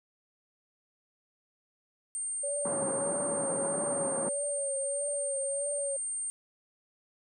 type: tone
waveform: sine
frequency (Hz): 8720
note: C#9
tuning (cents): -29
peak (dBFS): -32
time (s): 2.15-6.3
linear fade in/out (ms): 0
type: tone with vibrato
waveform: sine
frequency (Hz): 561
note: C#5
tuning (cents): +21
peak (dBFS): -33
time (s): 2.43-5.97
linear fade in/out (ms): 10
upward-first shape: triangle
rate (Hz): 1.6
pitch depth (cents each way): 58
type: band-pass noise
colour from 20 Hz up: pink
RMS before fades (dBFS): -37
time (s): 2.65-4.29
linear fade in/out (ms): 2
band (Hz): 170 to 1200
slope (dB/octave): 24
effects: none